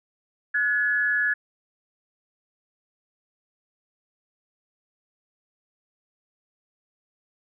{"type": "tone pair together", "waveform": "sine", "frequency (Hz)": [1459.6, 1700], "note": ["F#6", "G#6"], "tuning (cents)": [-24, 40], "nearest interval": "minor third", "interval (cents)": 264, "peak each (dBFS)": [-27, -21], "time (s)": [0.54, 1.34], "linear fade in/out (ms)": 10, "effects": []}